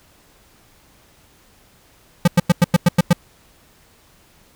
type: tone bursts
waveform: square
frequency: 174 Hz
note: F3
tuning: 6 cents flat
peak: -9 dBFS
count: 8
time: 2.25-3.131 s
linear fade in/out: 5 ms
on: 27 ms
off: 95 ms
effects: pink hiss -53 dBFS RMS until 4.55 s